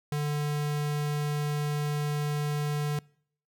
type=tone; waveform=square; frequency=147.7 Hz; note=D3; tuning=10 cents sharp; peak=-28 dBFS; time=0.12-2.99 s; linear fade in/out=2 ms; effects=noise-tail reverb RT60 0.6 s tail -25 dB re dry